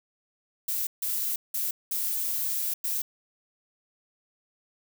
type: noise bursts at uneven times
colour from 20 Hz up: violet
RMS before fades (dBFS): -29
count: 5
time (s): 0.68-0.87 / 1.02-1.36 / 1.54-1.71 / 1.91-2.74 / 2.84-3.02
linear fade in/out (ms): 5
effects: none